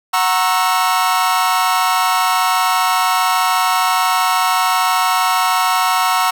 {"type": "chord", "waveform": "40% pulse", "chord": "F# dominant seventh", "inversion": "none", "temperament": "equal with one note detuned", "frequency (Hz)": [740, 932.3, 1093.5, 1318.5], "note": ["F#5", "A#5", "C#6", "E6"], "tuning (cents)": [0, 0, -24, 0], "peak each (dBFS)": -18, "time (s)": [0.13, 6.31], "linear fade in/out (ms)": 10, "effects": []}